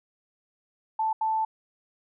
sine tone bursts at uneven times, 880 Hz, A5, in tune, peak -23 dBFS, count 2, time 0.99-1.13 / 1.21-1.45 s, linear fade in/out 5 ms, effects none

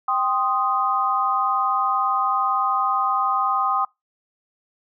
sine chord, C minor, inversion second, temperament equal, 784 / 1046.5 / 1244.5 Hz, G5 / C6 / Eb6, 0 / 0 / 0 cents, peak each -24 / -24 / -21 dBFS, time 0.08-3.85 s, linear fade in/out 5 ms, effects noise-tail reverb RT60 0.2 s tail -25 dB re dry

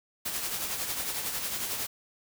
white noise with tremolo, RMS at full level -31 dBFS, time 0.25-1.87 s, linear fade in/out 10 ms, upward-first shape triangle, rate 11 Hz, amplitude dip 50%, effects none

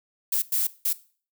violet noise bursts at uneven times, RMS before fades -24 dBFS, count 3, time 0.32-0.42 / 0.52-0.67 / 0.85-0.93 s, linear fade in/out 5 ms, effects noise-tail reverb RT60 0.4 s tail -18 dB re dry

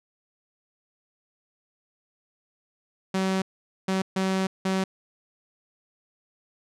sawtooth tone bursts at uneven times, 190 Hz, F#3, 46 cents sharp, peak -19 dBFS, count 4, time 3.14-3.42 / 3.88-4.02 / 4.16-4.47 / 4.65-4.84 s, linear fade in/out 5 ms, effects low-pass 8000 Hz 12 dB/octave

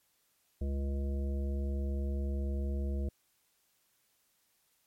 harmonic tone, 69.3 Hz, C#2, in tune, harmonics 1 / 3 / 5 / 7 / 9, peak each -31 / -41 / -45 / -48 / -50 dBFS, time 0.61-3.09 s, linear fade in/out 5 ms, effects white hiss -73 dBFS RMS until 4.86 s + MP3 64 kbps

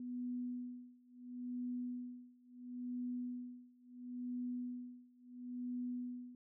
sine tone with tremolo, 246.9 Hz, B3, in tune, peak -38 dBFS, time 0-6.35 s, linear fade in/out 2 ms, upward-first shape sine, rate 0.73 Hz, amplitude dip 95%, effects none

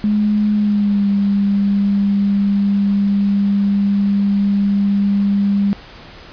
sine tone with pitch glide, 209.6 to 200.3 Hz, G#3 to G3, +16 to +38 cents, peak -12 dBFS, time 0.04-5.73 s, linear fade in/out 0 ms, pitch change -78 cents, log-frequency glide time 0.54-1.08 s, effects pink hiss -38 dBFS RMS until 6.32 s + resampled to 11025 Hz

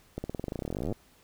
accelerating click train, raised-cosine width 2 ms, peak -20 dBFS, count 29, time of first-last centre 0.18-0.925 s, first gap 60 ms, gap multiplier 0.93, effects pink hiss -61 dBFS RMS until 1.23 s

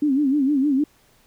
sine tone with vibrato, 280 Hz, C#4, 18 cents sharp, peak -16 dBFS, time 0.02-0.84 s, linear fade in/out 5 ms, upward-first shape sine, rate 6.5 Hz, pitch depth 130 cents each way, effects pink hiss -58 dBFS RMS until 1.26 s

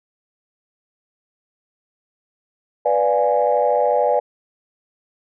sine chord, B diminished seventh, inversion none, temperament equal, 493.9 / 587.3 / 698.5 / 830.6 Hz, B4 / D5 / F5 / Ab5, 0 / 0 / 0 / 0 cents, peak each -19 / -18 / -22 / -20 dBFS, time 2.85-4.2 s, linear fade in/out 10 ms, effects tanh soft clip ceiling -5 dBFS

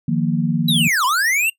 sine chord, Eb suspended second, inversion none, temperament equal, 155.56 / 174.61 / 233.1 Hz, Eb3 / F3 / Bb3, 0 / 0 / 0 cents, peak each -20 dBFS, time 0.08-0.88 s, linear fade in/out 5 ms
square linear two-way sweep, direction down then up, 3976 to 960 to 2802 Hz, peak -16 dBFS, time 0.68-1.5 s, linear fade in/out 5 ms, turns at 1.05 s
effects noise-tail reverb RT60 0.1 s tail -20 dB re dry

